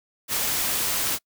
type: noise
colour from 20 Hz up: white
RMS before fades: -25 dBFS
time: 0.28-1.19 s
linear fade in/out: 50 ms
effects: noise-tail reverb RT60 0.1 s tail -26 dB re dry